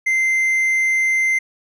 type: tone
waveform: triangle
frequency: 2080 Hz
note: C7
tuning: 11 cents flat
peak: -13 dBFS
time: 0.06-1.39 s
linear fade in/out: 10 ms
effects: resampled to 32000 Hz